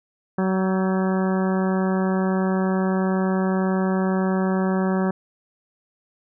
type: harmonic tone with a mistuned harmonic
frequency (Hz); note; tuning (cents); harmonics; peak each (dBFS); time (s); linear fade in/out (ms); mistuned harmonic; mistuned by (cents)
188.4; F#3; +32; 1 / 2 / 3 / 4 / 5 / 6 / 7 / 8 / 9; -20 / -26 / -30 / -32 / -34 / -36 / -37 / -38 / -39; 0.38-5.11; 5; 8; +59
effects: none